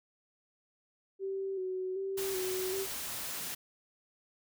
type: tone with vibrato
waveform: sine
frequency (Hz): 380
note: F#4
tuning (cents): +46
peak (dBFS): -33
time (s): 1.19-2.87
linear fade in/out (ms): 50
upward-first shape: square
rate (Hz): 1.3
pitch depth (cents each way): 34
type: noise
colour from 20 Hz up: white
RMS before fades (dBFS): -39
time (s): 2.17-3.55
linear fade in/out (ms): 10
effects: none